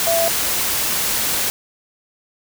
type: tone in noise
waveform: sine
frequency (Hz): 669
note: E5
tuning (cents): +25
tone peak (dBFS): -16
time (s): 0.07-0.28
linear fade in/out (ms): 0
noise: white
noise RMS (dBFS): -20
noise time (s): 0-1.5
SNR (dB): +1
effects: none